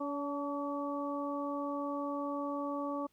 harmonic tone with a mistuned harmonic, 284.8 Hz, C#4, 47 cents sharp, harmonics 1 / 2 / 3 / 4, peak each -37 / -39 / -44 / -40 dBFS, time 0-3.07 s, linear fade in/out 10 ms, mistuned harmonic 3, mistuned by +35 cents, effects pink hiss -74 dBFS RMS until 3.12 s

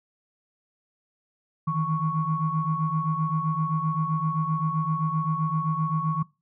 sine tone cluster, 154.1 / 161.8 / 1109 Hz, D#3 / E3 / C#6, -16 / -32 / 0 cents, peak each -27 dBFS, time 1.67-6.23 s, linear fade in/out 10 ms, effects noise-tail reverb RT60 0.3 s tail -23 dB re dry + tanh soft clip ceiling -13 dBFS

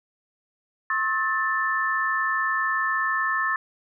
sine tone cluster, 1076 / 1292 / 1765 Hz, C6 / E6 / A6, +48 / -35 / +5 cents, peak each -27 / -28 / -24 dBFS, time 0.9-3.56 s, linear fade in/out 2 ms, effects none

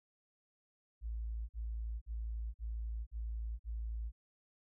sine tone bursts, 55.8 Hz, A1, 25 cents sharp, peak -37 dBFS, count 6, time 1.01-4.12 s, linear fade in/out 50 ms, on 480 ms, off 46 ms, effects none

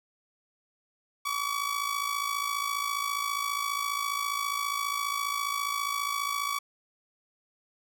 sawtooth tone with amplitude modulation, 1138 Hz, C#6, 45 cents sharp, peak -22 dBFS, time 1.25-6.59 s, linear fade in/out 10 ms, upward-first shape sine, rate 54.8 Hz, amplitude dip 65%, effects none

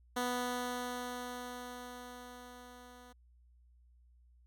10% pulse tone with level ramp, 246.9 Hz, B3, in tune, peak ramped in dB -24 to -46 dBFS, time 0.16-3.13 s, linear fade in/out 10 ms, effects added 60 Hz sine -61 dBFS peak until 4.46 s

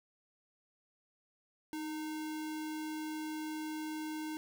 sine tone with sample-and-hold, 311.1 Hz, D#4, in tune, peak -37 dBFS, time 1.73-4.37 s, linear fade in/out 0 ms, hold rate 1225 Hz, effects none

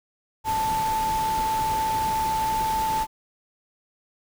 sine tone in noise, 880 Hz, A5, in tune, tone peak -22 dBFS, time 0.44-3.07 s, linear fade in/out 50 ms, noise pink, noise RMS -33 dBFS, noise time 0.44-3.07 s, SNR +8 dB, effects none

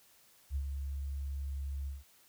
sine tone with ADSR envelope, 69.3 Hz, C#2, in tune, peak -30 dBFS, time 0.5-2.04 s, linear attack 56 ms, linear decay 71 ms, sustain -5 dB, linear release 170 ms, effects white hiss -64 dBFS RMS until 2.28 s

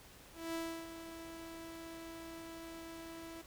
sawtooth tone with ADSR envelope, 329.6 Hz, E4, in tune, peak -33 dBFS, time 0.33-3.42 s, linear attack 210 ms, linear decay 320 ms, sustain -10 dB, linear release 10 ms, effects added 60 Hz sine -67 dBFS peak until 3.46 s + pink hiss -58 dBFS RMS until 3.46 s

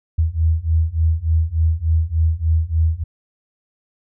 sine beating tone pair, 79.1 / 82.5 Hz, D#2 / E2, +29 / +2 cents, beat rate 3.4 Hz, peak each -18 / -17 dBFS, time 0.18-3.04 s, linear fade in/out 10 ms, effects none

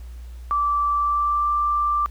sine tone with pitch glide, 1164 to 1178.2 Hz, D6 to D6, -16 to +5 cents, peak -18 dBFS, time 0.51-2.06 s, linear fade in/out 0 ms, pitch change +21 cents, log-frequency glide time 0.93-1.51 s, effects added 60 Hz sine -34 dBFS peak until 2.1 s + pink hiss -55 dBFS RMS until 2.1 s

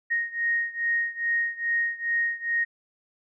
sine beating tone pair, 1864.7 / 1867.1 Hz, A#6 / A#6, 0 / +2 cents, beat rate 2.4 Hz, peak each -26 / -28 dBFS, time 0.1-2.65 s, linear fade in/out 20 ms, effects none

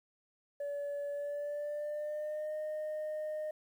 sine tone with pitch glide, 573 to 614.1 Hz, D5 to D#5, -43 to -23 cents, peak -33 dBFS, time 0.6-3.51 s, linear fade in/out 5 ms, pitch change +120 cents, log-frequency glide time 1.11-2.54 s, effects tanh soft clip ceiling -34 dBFS + 11-bit

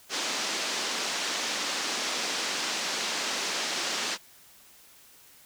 white band-pass noise, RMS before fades -31 dBFS, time 0.09-4.18 s, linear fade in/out 50 ms, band 210 to 6300 Hz, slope 24 dB/octave, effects white hiss -55 dBFS RMS until 5.45 s

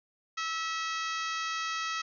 harmonic tone with a mistuned harmonic, 646 Hz, E5, 35 cents flat, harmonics 2 / 3 / 4 / 5 / 6 / 7 / 8 / 9 / 10, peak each -34 / -38 / -40 / -42 / -44 / -45 / -46 / -47 / -48 dBFS, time 0.37-2.02 s, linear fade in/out 10 ms, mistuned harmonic 2, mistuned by +19 cents, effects none

